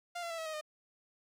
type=tone with pitch steps; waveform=sawtooth; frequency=698.5 / 680.2 / 662.3 / 645 / 628.1 / 611.6 Hz; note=F5 / F5 / E5 / E5 / D#5 / D#5; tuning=0 / -46 / +8 / -38 / +16 / -30 cents; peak=-34 dBFS; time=0.15-0.612 s; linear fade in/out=10 ms; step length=77 ms; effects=low-pass 10000 Hz 12 dB/octave + 11-bit